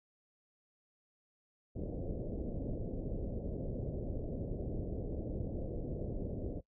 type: low-pass noise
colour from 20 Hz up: pink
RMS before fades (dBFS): -39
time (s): 1.75-6.61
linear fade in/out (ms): 20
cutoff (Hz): 590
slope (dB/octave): 48
effects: noise-tail reverb RT60 0.1 s tail -21 dB re dry